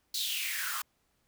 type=noise with high-pass filter sweep; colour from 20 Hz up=white; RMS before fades=-34 dBFS; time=0.14-0.82 s; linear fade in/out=5 ms; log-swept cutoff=4300 to 1100 Hz; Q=5.7; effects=pink hiss -74 dBFS RMS until 1.27 s